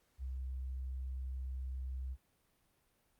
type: tone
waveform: sine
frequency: 64.8 Hz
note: C2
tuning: 16 cents flat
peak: -38 dBFS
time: 0.18-2.17 s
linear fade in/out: 50 ms
effects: pink hiss -75 dBFS RMS until 3.19 s + Opus 48 kbps